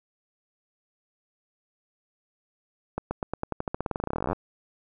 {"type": "accelerating click train", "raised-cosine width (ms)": 1, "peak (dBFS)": -14, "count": 30, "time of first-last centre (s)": [2.98, 4.331], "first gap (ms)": 130, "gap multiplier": 0.91, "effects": []}